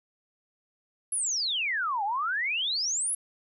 sine exponential two-way sweep, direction down then up, 11175 to 777 to 11175 Hz, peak -26 dBFS, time 1.12-3.15 s, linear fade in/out 5 ms, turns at 2.04 s, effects none

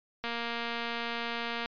click train, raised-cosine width 0.3 ms, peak -19 dBFS, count 333, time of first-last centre 0.24-1.659 s, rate 234 Hz, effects resampled to 11025 Hz

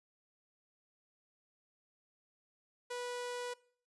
sawtooth tone, 489.8 Hz, B4, 14 cents flat, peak -35 dBFS, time 2.9-3.54 s, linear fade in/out 10 ms, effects noise-tail reverb RT60 0.5 s tail -21 dB re dry + resampled to 24000 Hz

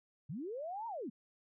sine linear two-way sweep, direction up then down, 120.4 to 948 to 184.8 Hz, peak -39 dBFS, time 0.29-1.1 s, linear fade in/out 10 ms, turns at 0.87 s, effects none

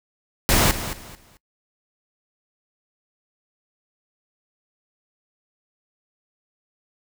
pink noise with echo, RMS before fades -17 dBFS, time 0.49-0.71 s, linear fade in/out 0 ms, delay 220 ms, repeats 3, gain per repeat -12 dB, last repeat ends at 1.37 s, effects noise-tail reverb RT60 0.1 s tail -22 dB re dry

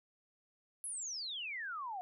sine exponential sweep, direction down, 11160 to 710 Hz, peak -39 dBFS, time 0.84-2.01 s, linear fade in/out 0 ms, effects none

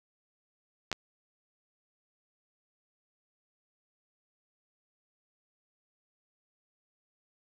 clicks, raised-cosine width 0.2 ms, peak -15 dBFS, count 2, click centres 0.916 / 0.928 s, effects none

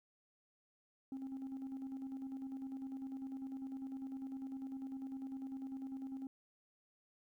sine tone with tremolo, 267.4 Hz, C4, 38 cents sharp, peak -38 dBFS, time 1.12-6.27 s, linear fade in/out 2 ms, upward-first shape square, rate 10 Hz, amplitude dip 50%, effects tanh soft clip ceiling -40 dBFS + 13-bit

